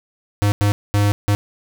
square tone bursts at uneven times, 102.4 Hz, G#2, 24 cents flat, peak -14 dBFS, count 4, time 0.42-0.52 / 0.61-0.72 / 0.94-1.12 / 1.28-1.35 s, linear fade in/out 0 ms, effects none

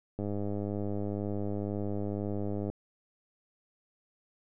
click train, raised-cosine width 2 ms, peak -22 dBFS, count 257, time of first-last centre 0.19-2.7 s, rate 102 Hz, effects none

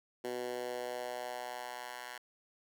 10% pulse tone with high-pass filter sweep, 123.47 Hz, B2, in tune, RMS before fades -41 dBFS, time 0.24-2.18 s, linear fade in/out 5 ms, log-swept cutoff 350 to 1200 Hz, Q 2, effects none

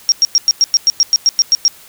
sine tone bursts, 5588 Hz, F8, in tune, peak -6 dBFS, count 13, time 0.09-1.68 s, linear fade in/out 0 ms, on 30 ms, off 100 ms, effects white hiss -41 dBFS RMS until 1.88 s

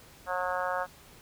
harmonic tone, 181.7 Hz, F#3, 31 cents flat, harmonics 3 / 4 / 5 / 6 / 7 / 8 / 9, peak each -34 / -35 / -36 / -37 / -37 / -38 / -39 dBFS, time 0.26-0.87 s, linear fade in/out 50 ms, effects pink hiss -54 dBFS RMS until 1.21 s

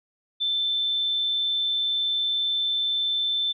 sine tone, 3539 Hz, A7, 9 cents sharp, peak -22 dBFS, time 0.4-3.53 s, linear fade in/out 20 ms, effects none

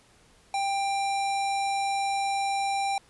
square tone, 791 Hz, G5, 15 cents sharp, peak -26 dBFS, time 0.54-2.98 s, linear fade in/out 2 ms, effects pink hiss -59 dBFS RMS until 3.09 s + resampled to 24000 Hz

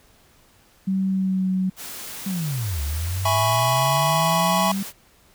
sine tone with pitch glide, 191.1 to 187.06 Hz, G3 to F#3, -44 to +19 cents, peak -19 dBFS, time 0.87-1.7 s, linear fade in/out 10 ms, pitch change -37 cents, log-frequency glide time 1.08-1.49 s
white noise, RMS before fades -35 dBFS, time 1.76-4.93 s, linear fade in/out 50 ms
sine linear two-way sweep, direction down then up, 199.5 to 69.3 to 199.5 Hz, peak -23 dBFS, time 2.26-4.83 s, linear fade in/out 5 ms, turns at 2.82 s
square chord, C# minor seventh, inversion first, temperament equal, 659.3 / 830.6 / 987.8 / 1108.7 Hz, E5 / G#5 / B5 / C#6, 0 / 0 / 0 / 0 cents, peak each -25 dBFS, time 3.25-4.72 s, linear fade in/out 5 ms
effects pink hiss -56 dBFS RMS until 5.34 s

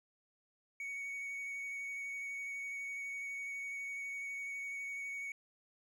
triangle tone with vibrato, 2234 Hz, C#7, 13 cents sharp, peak -38 dBFS, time 0.8-5.32 s, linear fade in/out 2 ms, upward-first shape sine, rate 12 Hz, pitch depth 13 cents each way, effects none

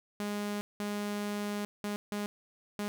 sawtooth tone bursts at uneven times, 206.2 Hz, G#3, 12 cents flat, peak -29 dBFS, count 5, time 0.2-0.61 / 0.8-1.65 / 1.84-1.96 / 2.12-2.26 / 2.79-2.88 s, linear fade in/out 0 ms, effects none

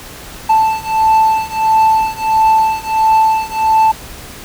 triangle beating tone pair, 880 / 881.5 Hz, A5 / A5, 0 / +3 cents, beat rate 1.5 Hz, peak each -11 / -10 dBFS, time 0.49-3.92 s, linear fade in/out 10 ms, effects pink hiss -32 dBFS RMS until 4.44 s

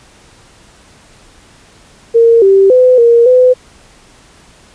sine tone with pitch steps, 461.8 / 389.3 / 506 / 468.7 / 505 Hz, A#4 / G4 / B4 / A#4 / B4, -16 / -12 / +42 / +9 / +39 cents, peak -3 dBFS, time 2.14-3.54 s, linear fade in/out 20 ms, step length 280 ms, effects pink hiss -43 dBFS RMS until 4.74 s + resampled to 22050 Hz

